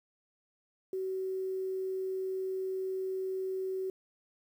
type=tone with quantisation; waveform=sine; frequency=378 Hz; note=F#4; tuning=37 cents sharp; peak=-32 dBFS; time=0.93-3.9 s; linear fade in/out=2 ms; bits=10; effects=none